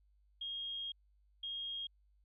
sine tone bursts at uneven times, 3251 Hz, G#7, 38 cents flat, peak -39 dBFS, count 2, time 0.41-0.92 / 1.43-1.87 s, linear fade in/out 5 ms, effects added 50 Hz sine -67 dBFS peak until 2.24 s

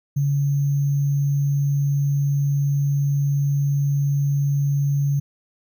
sine tone with sample-and-hold, 141.4 Hz, C#3, 35 cents sharp, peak -17 dBFS, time 0.16-5.2 s, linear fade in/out 10 ms, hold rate 6300 Hz, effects none

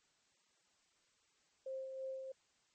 sine tone with tremolo, 529 Hz, C5, 19 cents sharp, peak -40 dBFS, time 1.66-2.32 s, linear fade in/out 5 ms, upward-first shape sine, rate 3 Hz, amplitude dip 40%, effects white hiss -75 dBFS RMS until 2.74 s + MP3 32 kbps

